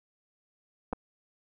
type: clicks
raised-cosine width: 1 ms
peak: -19 dBFS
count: 2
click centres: 0.928 / 0.932 s
effects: none